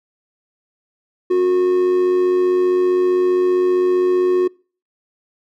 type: tone with amplitude modulation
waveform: triangle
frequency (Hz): 363.8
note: F#4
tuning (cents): -29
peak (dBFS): -9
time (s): 1.3-4.48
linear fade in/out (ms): 10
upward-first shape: sine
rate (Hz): 95.3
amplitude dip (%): 40
effects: noise-tail reverb RT60 0.4 s tail -26 dB re dry